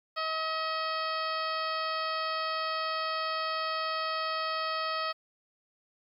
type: harmonic tone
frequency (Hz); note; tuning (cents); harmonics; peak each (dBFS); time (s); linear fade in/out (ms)
637; D#5; +41; 1 / 2 / 3 / 4 / 5 / 6 / 7 / 8; -37 / -32 / -40 / -42 / -42 / -48 / -40 / -44; 0.16-5.13; 20
effects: 11-bit